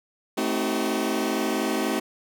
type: chord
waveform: sawtooth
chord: A diminished seventh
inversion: none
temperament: just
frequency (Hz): 220 / 264 / 316.8 / 380.2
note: A3 / C4 / Eb4 / Gb4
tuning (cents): 0 / +16 / +31 / +47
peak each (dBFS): -25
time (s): 0.37-2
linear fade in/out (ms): 10
effects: none